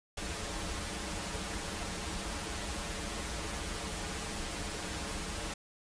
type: noise with comb filter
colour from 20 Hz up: pink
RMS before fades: -38 dBFS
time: 0.17-5.54 s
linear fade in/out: 5 ms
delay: 7.9 ms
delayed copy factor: -0.9
effects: resampled to 22050 Hz